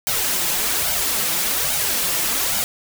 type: noise with flanger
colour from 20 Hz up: white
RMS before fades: -21 dBFS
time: 0.07-2.64 s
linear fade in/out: 0 ms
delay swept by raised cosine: 1.3 to 6 ms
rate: 1.2 Hz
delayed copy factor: +0.65
effects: none